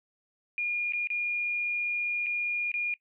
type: tone with dropouts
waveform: sine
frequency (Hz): 2425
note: D#7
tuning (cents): -45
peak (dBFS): -27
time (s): 0.58-2.94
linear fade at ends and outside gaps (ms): 1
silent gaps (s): 0.923-0.934 / 1.072-1.102 / 2.262-2.266 / 2.717-2.74
effects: noise-tail reverb RT60 0.1 s tail -21 dB re dry